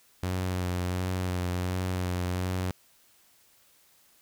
sawtooth tone with vibrato, 90.9 Hz, F#2, 30 cents flat, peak -24 dBFS, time 0.23-2.71 s, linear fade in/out 0 ms, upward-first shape sine, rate 1.4 Hz, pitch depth 27 cents each way, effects white hiss -62 dBFS RMS until 4.21 s

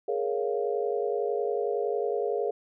sine chord, Bb minor seventh, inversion third, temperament equal, 415.3 / 466.2 / 554.4 / 698.5 Hz, Ab4 / Bb4 / Db5 / F5, 0 / 0 / 0 / 0 cents, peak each -29 / -30 / -34 / -35 dBFS, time 0.08-2.51 s, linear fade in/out 5 ms, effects none

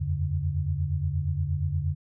sine tone cluster, 82.9 / 91.4 / 142.4 Hz, E2 / F#2 / C#3, +10 / -21 / +47 cents, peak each -29 dBFS, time 0-1.95 s, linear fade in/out 20 ms, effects none

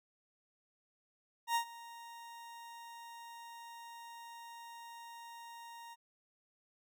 40% pulse tone with ADSR envelope, 932.3 Hz, A#5, in tune, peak -28 dBFS, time 1.47-5.96 s, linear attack 83 ms, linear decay 90 ms, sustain -20 dB, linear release 34 ms, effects none

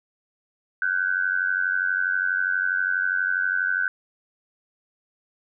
sine tone with amplitude modulation, 1518 Hz, F#6, 44 cents sharp, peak -17 dBFS, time 0.82-3.88 s, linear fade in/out 2 ms, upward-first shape sine, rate 92.3 Hz, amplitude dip 85%, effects none

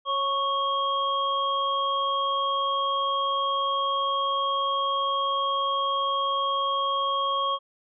sine tone cluster, 549 / 1107 / 3245 Hz, C#5 / C#6 / G#7, -17 / -3 / -41 cents, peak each -32 / -24 / -31 dBFS, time 0.05-7.59 s, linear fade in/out 50 ms, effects none

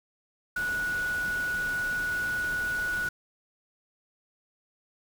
sine tone in noise, 1467 Hz, F#6, 15 cents flat, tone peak -27 dBFS, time 0.56-3.09 s, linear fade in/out 5 ms, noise pink, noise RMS -41 dBFS, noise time 0.56-3.09 s, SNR +11 dB, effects none

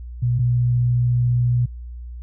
sine tone pair in turn, 121.6 / 122.04 Hz, B2 / B2, -26 / -20 cents, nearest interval unison, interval 6 cents, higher second, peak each -16 / -15 dBFS, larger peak second, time 0.22-0.39 / 0.39-1.66 s, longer second, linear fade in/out 10 ms, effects added 60 Hz sine -31 dBFS peak until 2.22 s

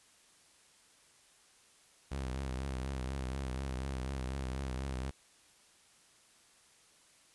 sawtooth tone with vibrato, 65.8 Hz, C2, 10 cents sharp, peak -32 dBFS, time 2.11-5.11 s, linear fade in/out 10 ms, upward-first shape triangle, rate 4.1 Hz, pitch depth 90 cents each way, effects white hiss -64 dBFS RMS until 7.34 s + resampled to 24000 Hz

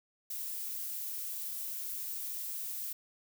violet noise, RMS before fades -39 dBFS, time 0.3-2.93 s, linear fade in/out 5 ms, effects none

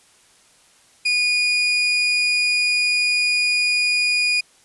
30% pulse tone, 2453 Hz, D#7, 25 cents flat, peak -14 dBFS, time 1.05-4.41 s, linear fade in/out 10 ms, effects white hiss -54 dBFS RMS until 4.64 s + resampled to 24000 Hz

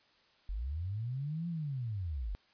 sine linear two-way sweep, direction up then down, 42.73 to 174.2 to 42.73 Hz, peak -34 dBFS, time 0.49-2.35 s, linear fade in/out 0 ms, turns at 1.48 s, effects white hiss -67 dBFS RMS until 2.53 s + resampled to 11025 Hz

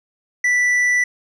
triangle tone with tanh clipping, 1971 Hz, B6, 4 cents flat, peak -15 dBFS, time 0.44-1.04 s, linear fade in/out 5 ms, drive 10 dB, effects none

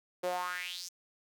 sawtooth tone with high-pass filter sweep, 179.1 Hz, F3, 44 cents sharp, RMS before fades -37 dBFS, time 0.23-0.89 s, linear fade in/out 10 ms, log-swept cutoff 450 to 6400 Hz, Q 4.8, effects none

